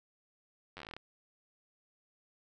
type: slowing click train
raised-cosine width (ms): 0.3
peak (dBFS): -29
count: 12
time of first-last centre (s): 0.77-0.966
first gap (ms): 10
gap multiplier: 1.11
effects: none